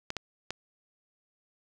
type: clicks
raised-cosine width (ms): 0.2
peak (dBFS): -16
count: 3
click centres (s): 0.104 / 0.167 / 0.506
effects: none